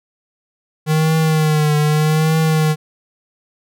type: tone with vibrato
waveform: square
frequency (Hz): 154.6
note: D#3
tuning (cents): -11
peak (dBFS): -13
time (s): 0.86-2.76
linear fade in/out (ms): 50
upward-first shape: triangle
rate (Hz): 0.82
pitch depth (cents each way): 60
effects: none